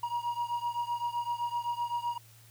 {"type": "beating tone pair", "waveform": "triangle", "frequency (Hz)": [950, 957.8], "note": ["A#5", "A#5"], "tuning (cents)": [33, 47], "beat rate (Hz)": 7.8, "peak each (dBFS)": [-31, -33], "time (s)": [0.03, 2.18], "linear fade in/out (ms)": 5, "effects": ["added 113 Hz sine -56 dBFS peak until 2.5 s", "white hiss -59 dBFS RMS until 2.5 s"]}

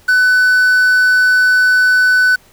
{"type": "tone with quantisation", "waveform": "triangle", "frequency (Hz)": 1500, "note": "F#6", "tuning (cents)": 23, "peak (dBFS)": -6, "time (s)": [0.08, 2.36], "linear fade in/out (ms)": 10, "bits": 5, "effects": ["pink hiss -48 dBFS RMS until 2.52 s"]}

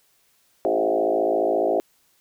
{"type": "tone with frequency modulation", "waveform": "sine", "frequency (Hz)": 523.3, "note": "C5", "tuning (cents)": 0, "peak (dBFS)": -18, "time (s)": [0.65, 1.8], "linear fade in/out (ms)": 0, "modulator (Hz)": 54.5, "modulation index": 3.6, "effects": ["white hiss -63 dBFS RMS until 2.2 s"]}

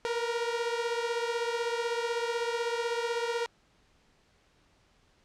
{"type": "beating tone pair", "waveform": "sawtooth", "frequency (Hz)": [465.1, 481.1], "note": ["A#4", "B4"], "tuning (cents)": [-4, -45], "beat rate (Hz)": 16, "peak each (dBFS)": [-27, -30], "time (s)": [0.05, 3.46], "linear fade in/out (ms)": 0, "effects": ["pink hiss -66 dBFS RMS until 5.24 s", "low-pass 6000 Hz 12 dB/octave"]}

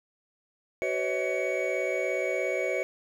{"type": "tone cluster", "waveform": "triangle", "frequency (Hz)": [376.7, 503, 560, 640, 2247], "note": ["F#4", "B4", "C#5", "D#5", "C#7"], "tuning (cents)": [31, 32, 18, 49, 23], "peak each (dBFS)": -31, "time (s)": [0.82, 2.83], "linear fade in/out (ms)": 0, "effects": []}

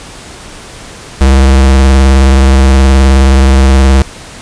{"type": "tone with vibrato", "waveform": "square", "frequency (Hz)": 66.8, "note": "C2", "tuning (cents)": 36, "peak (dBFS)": -3, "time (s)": [1.21, 4.02], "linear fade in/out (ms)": 0, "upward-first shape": "sine", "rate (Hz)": 19, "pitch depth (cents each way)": 40, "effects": ["pink hiss -29 dBFS RMS until 4.41 s", "resampled to 22050 Hz"]}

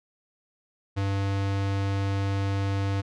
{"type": "tone", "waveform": "square", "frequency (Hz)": 98.5, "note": "G2", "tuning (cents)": 9, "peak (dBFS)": -25, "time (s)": [0.96, 3.02], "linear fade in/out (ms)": 20, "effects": ["low-pass 5000 Hz 12 dB/octave"]}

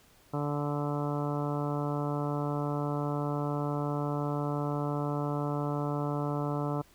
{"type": "harmonic tone", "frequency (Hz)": 145.8, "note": "D3", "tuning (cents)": -12, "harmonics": [1, 2, 3, 4, 5, 6, 7, 8, 9], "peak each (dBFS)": [-32, -35, -38, -39, -41, -43, -42, -46, -43], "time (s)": [0.33, 6.82], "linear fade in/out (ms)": 10, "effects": ["pink hiss -61 dBFS RMS until 6.94 s"]}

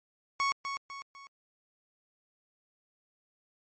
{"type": "tone with echo", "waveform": "30% pulse", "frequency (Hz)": 1108.7, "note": "C#6", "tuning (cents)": 0, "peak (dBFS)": -24, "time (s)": [0.4, 0.52], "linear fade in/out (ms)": 0, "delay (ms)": 250, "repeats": 3, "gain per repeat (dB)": -7, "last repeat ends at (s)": 1.27, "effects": ["MP3 32 kbps"]}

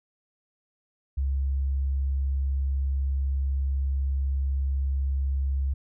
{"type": "tone", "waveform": "sine", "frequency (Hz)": 68, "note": "C#2", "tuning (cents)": -33, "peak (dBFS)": -23, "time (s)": [1.17, 5.74], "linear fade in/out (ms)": 10, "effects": []}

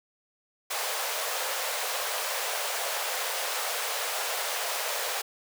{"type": "high-pass noise", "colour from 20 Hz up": "pink", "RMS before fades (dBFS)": -31, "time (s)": [0.7, 5.22], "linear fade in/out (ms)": 10, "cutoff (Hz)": 480, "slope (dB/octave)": 48, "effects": []}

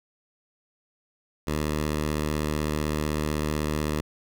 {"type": "tone", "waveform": "10% pulse", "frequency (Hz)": 75.9, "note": "D#2", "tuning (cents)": -42, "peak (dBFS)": -17, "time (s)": [1.47, 4.01], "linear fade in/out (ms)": 5, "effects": []}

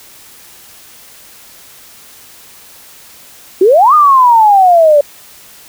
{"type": "exponential two-way sweep", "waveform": "sine", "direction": "up then down", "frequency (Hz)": [353.1, 1244.5, 568], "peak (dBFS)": -3, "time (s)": [3.61, 5.01], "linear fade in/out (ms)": 5, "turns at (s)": 3.94, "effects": ["white hiss -38 dBFS RMS until 5.68 s"]}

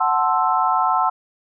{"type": "chord", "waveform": "sine", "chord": "F# half-diminished seventh", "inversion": "none", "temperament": "equal", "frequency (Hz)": [740, 880, 1046.5, 1318.5], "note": ["F#5", "A5", "C6", "E6"], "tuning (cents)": [0, 0, 0, 0], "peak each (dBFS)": -21, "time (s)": [0, 1.1], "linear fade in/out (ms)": 10, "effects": []}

